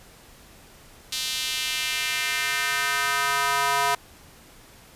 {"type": "tone with high-pass filter sweep", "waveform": "square", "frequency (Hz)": 140, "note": "C#3", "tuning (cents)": 18, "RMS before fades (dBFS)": -25, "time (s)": [1.12, 3.95], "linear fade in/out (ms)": 5, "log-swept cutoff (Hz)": [3800, 890], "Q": 1.8, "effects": ["pink hiss -50 dBFS RMS until 4.95 s", "resampled to 32000 Hz"]}